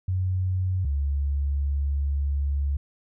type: tone pair in turn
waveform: sine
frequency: 92.5 / 70.48 Hz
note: F#2 / C#2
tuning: 0 / +29 cents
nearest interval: perfect fourth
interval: 471 cents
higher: first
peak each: -22 dBFS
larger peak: neither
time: 0.08-0.85 / 0.85-2.77 s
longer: second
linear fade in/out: 5 ms
effects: none